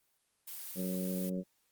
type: noise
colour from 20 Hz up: blue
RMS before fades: -44 dBFS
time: 0.47-1.3 s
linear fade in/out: 10 ms
type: harmonic tone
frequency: 92.5 Hz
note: F#2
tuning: in tune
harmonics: 2 / 3 / 4 / 5 / 6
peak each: -34 / -43 / -45 / -46 / -43 dBFS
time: 0.75-1.44 s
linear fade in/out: 50 ms
effects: white hiss -75 dBFS RMS until 1.71 s + Opus 24 kbps